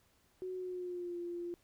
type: tone with pitch glide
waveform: sine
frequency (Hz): 370 to 347.2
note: F#4 to F4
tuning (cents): 0 to -10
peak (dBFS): -38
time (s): 0.42-1.54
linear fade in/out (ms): 0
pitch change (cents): -110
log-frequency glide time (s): 0.55-1.18
effects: pink hiss -71 dBFS RMS until 1.63 s